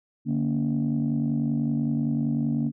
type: tone cluster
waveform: sine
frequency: 146.6 / 231.9 / 282.4 Hz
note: D3 / A#3 / C#4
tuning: -3 / -9 / +32 cents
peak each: -26 / -24 / -28 dBFS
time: 0.25-2.72 s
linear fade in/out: 50 ms
effects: tanh soft clip ceiling -17 dBFS